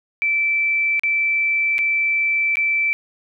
sine tone with dropouts, 2327 Hz, D7, 17 cents flat, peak -16 dBFS, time 0.22-2.93 s, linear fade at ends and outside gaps 0 ms, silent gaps 0.995-1.035 / 1.782-1.789 / 2.556-2.57 s, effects none

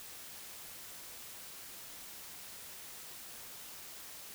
silence, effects white hiss -49 dBFS RMS until 4.34 s

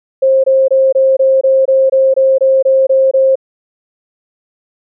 sine tone bursts, 532 Hz, C5, 29 cents sharp, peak -6 dBFS, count 13, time 0.22-3.356 s, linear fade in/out 10 ms, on 220 ms, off 23 ms, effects none

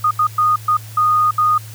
sine tone bursts at uneven times, 1233 Hz, D#6, 16 cents flat, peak -11 dBFS, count 6, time 0.04-0.11 / 0.19-0.27 / 0.38-0.56 / 0.68-0.77 / 0.97-1.31 / 1.38-1.58 s, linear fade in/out 5 ms, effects added 109 Hz sine -32 dBFS peak until 1.74 s + white hiss -40 dBFS RMS until 1.74 s

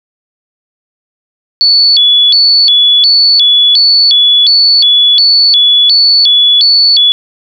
sine tone with vibrato, 3900 Hz, B7, 23 cents flat, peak -3 dBFS, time 1.61-7.12 s, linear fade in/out 0 ms, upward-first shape square, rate 1.4 Hz, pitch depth 230 cents each way, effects none

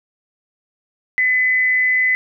sine tone with frequency modulation, 2014 Hz, B6, 33 cents sharp, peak -13 dBFS, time 1.18-2.15 s, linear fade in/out 0 ms, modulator 215 Hz, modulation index 0.27, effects none

